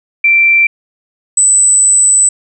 sine tone pair in turn, 2349 / 7997 Hz, D7 / B8, 0 / +21 cents, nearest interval octave + major sixth, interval 2121 cents, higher second, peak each -5 dBFS, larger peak neither, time 0.24-0.67 / 1.37-2.29 s, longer second, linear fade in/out 5 ms, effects none

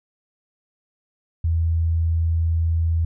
sine tone, 82.41 Hz, E2, in tune, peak -17 dBFS, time 1.44-3.05 s, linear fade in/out 5 ms, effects none

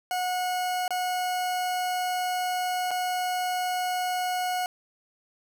40% pulse tone with dropouts, 729 Hz, F#5, 26 cents flat, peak -25 dBFS, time 0.11-4.66 s, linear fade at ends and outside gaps 1 ms, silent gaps 0.879-0.906 / 2.908-2.913 s, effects none

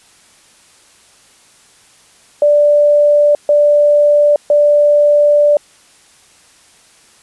sine tone bursts at uneven times, 587.3 Hz, D5, in tune, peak -6 dBFS, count 3, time 2.42-3.35 / 3.49-4.36 / 4.5-5.57 s, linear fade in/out 2 ms, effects white hiss -47 dBFS RMS until 7.22 s + resampled to 24000 Hz

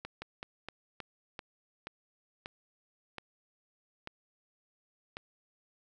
slowing click train, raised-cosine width 0.3 ms, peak -24 dBFS, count 11, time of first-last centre 0.05-5.169 s, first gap 170 ms, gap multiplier 1.23, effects none

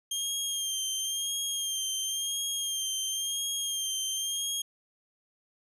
20% pulse tone with vibrato, 3200 Hz, G7, 35 cents sharp, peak -24 dBFS, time 0.11-4.62 s, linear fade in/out 5 ms, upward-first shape sine, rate 0.96 Hz, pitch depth 39 cents each way, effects none

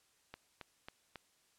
click train, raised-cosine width 0.3 ms, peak -30 dBFS, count 4, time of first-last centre 0.34-1.157 s, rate 3.67 Hz, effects white hiss -72 dBFS RMS until 1.58 s + low-pass 10000 Hz 12 dB/octave

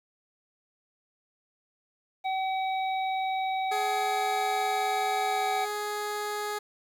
harmonic tone, 761 Hz, F#5, 48 cents sharp, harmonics 1 / 3 / 5, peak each -27 / -37 / -41 dBFS, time 2.24-5.66 s, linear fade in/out 20 ms
15% pulse tone with pitch glide, 420 to 417.6 Hz, G#4 to G#4, +19 to +10 cents, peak -24 dBFS, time 3.71-6.59 s, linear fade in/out 10 ms, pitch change -9 cents, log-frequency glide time 5.23-5.44 s
effects 10-bit

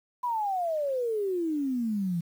sine exponential sweep, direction down, 1005 to 164.81 Hz, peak -26 dBFS, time 0.23-2.21 s, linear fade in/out 10 ms, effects 9-bit

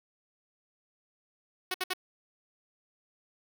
5% pulse tone bursts, 370 Hz, F#4, in tune, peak -18 dBFS, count 3, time 1.71-1.935 s, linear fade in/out 5 ms, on 33 ms, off 63 ms, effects none

